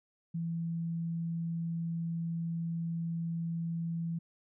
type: tone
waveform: sine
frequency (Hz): 166.8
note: E3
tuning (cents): +21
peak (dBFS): -32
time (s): 0.34-4.19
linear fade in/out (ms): 10
effects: none